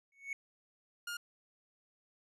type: tone with exponential growth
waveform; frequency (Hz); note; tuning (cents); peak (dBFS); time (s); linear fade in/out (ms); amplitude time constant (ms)
triangle; 2217; C#7; 0; -32; 0.12-0.33; 2; 45
type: tone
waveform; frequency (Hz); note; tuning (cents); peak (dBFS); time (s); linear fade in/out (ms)
sawtooth; 1417; F6; +25; -35; 1.07-1.17; 5
effects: resampled to 32000 Hz